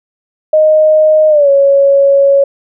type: tone with pitch glide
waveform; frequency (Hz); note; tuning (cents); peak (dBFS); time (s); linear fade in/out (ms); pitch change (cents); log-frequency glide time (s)
sine; 620 to 555.6; D#5 to C#5; -6 to +4; -4; 0.53-2.44; 5; -190; 1.29-1.49
effects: none